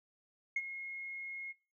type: tone with ADSR envelope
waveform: sine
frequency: 2157 Hz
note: C#7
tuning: 48 cents flat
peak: -28 dBFS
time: 0.56-1.53 s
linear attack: 5 ms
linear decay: 40 ms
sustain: -13 dB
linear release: 24 ms
effects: noise-tail reverb RT60 0.3 s tail -19 dB re dry + tanh soft clip ceiling -26 dBFS